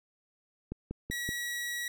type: click train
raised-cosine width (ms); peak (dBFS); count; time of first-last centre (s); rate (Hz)
3; -23; 4; 0.72-1.29; 5.26
type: tone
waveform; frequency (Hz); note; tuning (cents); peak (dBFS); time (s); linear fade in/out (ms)
sawtooth; 1923; B6; -47; -30; 1.11-1.88; 2
effects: none